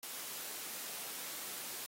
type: noise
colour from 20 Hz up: white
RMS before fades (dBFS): -44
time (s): 0.03-1.86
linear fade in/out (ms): 0
effects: high-pass 200 Hz 12 dB/octave + AAC 48 kbps